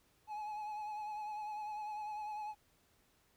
triangle tone with vibrato, 846 Hz, G#5, 32 cents sharp, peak -38 dBFS, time 0.27-2.55 s, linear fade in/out 50 ms, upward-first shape triangle, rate 10 Hz, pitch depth 43 cents each way, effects pink hiss -72 dBFS RMS until 3.36 s

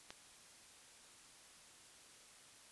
click, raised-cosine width 0.2 ms, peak -30 dBFS, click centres 0.105 s, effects white hiss -61 dBFS RMS until 2.71 s + resampled to 24000 Hz

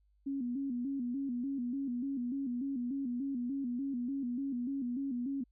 sine tone with vibrato, 258.8 Hz, C4, 19 cents flat, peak -33 dBFS, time 0.26-5.44 s, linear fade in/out 10 ms, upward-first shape square, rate 3.4 Hz, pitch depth 110 cents each way, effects added 50 Hz sine -67 dBFS peak until 5.51 s

